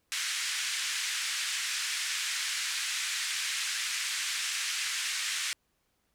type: band-pass noise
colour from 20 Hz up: pink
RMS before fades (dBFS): -33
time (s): 0.12-5.53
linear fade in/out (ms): 0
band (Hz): 1700 to 9000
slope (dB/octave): 24
effects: pink hiss -75 dBFS RMS until 6.14 s